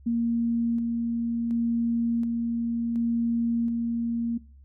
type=tone with tremolo; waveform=sine; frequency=233.1 Hz; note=A#3; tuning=in tune; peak=-22 dBFS; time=0.06-4.38 s; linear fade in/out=10 ms; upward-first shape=square; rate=0.69 Hz; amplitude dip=25%; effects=noise-tail reverb RT60 0.4 s tail -20 dB re dry + added 68 Hz sine -48 dBFS peak until 4.64 s